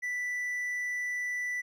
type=tone; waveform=triangle; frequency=1975.5 Hz; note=B6; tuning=in tune; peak=-29 dBFS; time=0.02-1.62 s; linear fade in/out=20 ms; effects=none